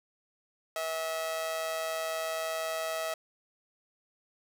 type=tone with amplitude modulation; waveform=sawtooth; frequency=646 Hz; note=E5; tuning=35 cents flat; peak=-25 dBFS; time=0.76-3.14 s; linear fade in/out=2 ms; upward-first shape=sine; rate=161 Hz; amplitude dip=60%; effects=none